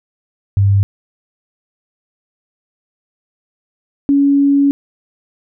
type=tone pair in turn; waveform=sine; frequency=99.3 / 280.9 Hz; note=G2 / C#4; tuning=+23 / +23 cents; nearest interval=octave + tritone; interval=1800 cents; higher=second; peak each=-8 dBFS; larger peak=neither; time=0.57-0.83 / 4.09-4.71 s; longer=second; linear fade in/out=0 ms; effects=none